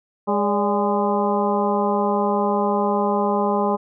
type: harmonic tone with a mistuned harmonic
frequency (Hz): 205.2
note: G#3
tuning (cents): -21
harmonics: 1 / 2 / 3 / 4 / 5 / 6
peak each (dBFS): -23 / -23 / -25 / -24 / -25 / -32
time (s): 0.27-3.77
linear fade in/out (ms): 20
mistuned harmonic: 3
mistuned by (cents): -84
effects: none